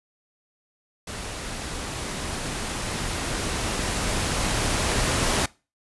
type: noise with level ramp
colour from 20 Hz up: pink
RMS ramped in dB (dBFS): -34 to -22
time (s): 1.07-5.46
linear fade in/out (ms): 5
effects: noise-tail reverb RT60 0.3 s tail -22 dB re dry + resampled to 24000 Hz